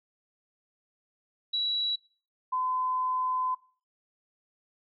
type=tone pair in turn; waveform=sine; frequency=3911 / 1019 Hz; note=B7 / C6; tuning=-18 / -46 cents; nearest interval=octave + major seventh; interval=2328 cents; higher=first; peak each=-26 dBFS; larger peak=neither; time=1.53-1.96 / 2.52-3.55 s; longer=second; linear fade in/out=10 ms; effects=noise-tail reverb RT60 0.4 s tail -21 dB re dry